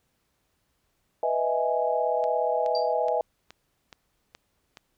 sine chord, E major seventh, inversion second, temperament equal, 493.9 / 622.3 / 659.3 / 830.6 Hz, B4 / D#5 / E5 / G#5, 0 / 0 / 0 / 0 cents, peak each -28 dBFS, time 1.23-3.21 s, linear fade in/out 2 ms
click train, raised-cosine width 0.2 ms, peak -26 dBFS, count 7, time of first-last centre 2.24-4.772 s, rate 2.37 Hz
sine tone with exponential decay, 4699 Hz, D8, in tune, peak -28 dBFS, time 2.75-2.93 s, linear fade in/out 1 ms, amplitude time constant 39 ms
effects pink hiss -73 dBFS RMS until 4.97 s

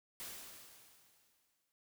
white noise with exponential decay, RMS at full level -45 dBFS, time 0.2-1.72 s, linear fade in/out 0 ms, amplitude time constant 330 ms, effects none

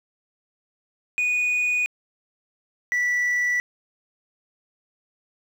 sine tone pair in turn, 2469 / 1959.6 Hz, D#7 / B6, -14 / -14 cents, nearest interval major third, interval 400 cents, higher first, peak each -17 dBFS, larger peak neither, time 1.18-1.86 / 2.92-3.6 s, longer neither, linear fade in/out 0 ms, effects tanh soft clip ceiling -19 dBFS + 8-bit

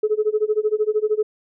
sine tone with tremolo, 427.4 Hz, G#4, 50 cents sharp, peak -13 dBFS, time 0.03-1.23 s, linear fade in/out 5 ms, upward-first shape sine, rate 13 Hz, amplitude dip 95%, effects tanh soft clip ceiling -9 dBFS

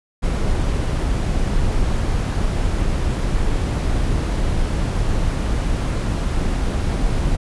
brown noise, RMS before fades -19 dBFS, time 0.22-7.37 s, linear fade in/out 20 ms, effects resampled to 24000 Hz

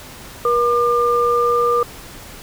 sine tone pair together, 478.1 / 1199.9 Hz, A#4 / D6, +44 / +37 cents, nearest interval octave + major third, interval 1593 cents, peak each -16 dBFS, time 0.45-1.83 s, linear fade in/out 2 ms, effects pink hiss -37 dBFS RMS until 2.42 s

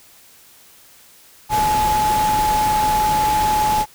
sine tone in noise, 852 Hz, G#5, 44 cents sharp, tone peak -15 dBFS, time 1.49-3.86 s, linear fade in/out 50 ms, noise pink, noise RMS -25 dBFS, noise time 1.49-3.86 s, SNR +7 dB, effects white hiss -48 dBFS RMS until 3.94 s

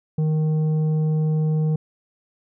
triangle tone with tanh clipping, 155.56 Hz, D#3, in tune, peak -19 dBFS, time 0.18-1.76 s, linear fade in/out 5 ms, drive 11 dB, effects none

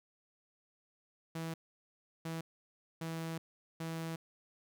sawtooth tone bursts at uneven times, 163.4 Hz, E3, 15 cents flat, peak -34 dBFS, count 4, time 1.35-1.54 / 2.25-2.41 / 3.01-3.38 / 3.8-4.16 s, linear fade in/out 5 ms, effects none

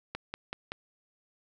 click train, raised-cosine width 0.3 ms, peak -19 dBFS, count 4, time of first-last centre 0.15-0.719 s, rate 5.27 Hz, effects none

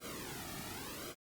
pink noise with flanger, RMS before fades -45 dBFS, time 0-1.15 s, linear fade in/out 50 ms, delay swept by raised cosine 1.1 to 2 ms, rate 0.9 Hz, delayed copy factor -0.9, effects Opus 48 kbps

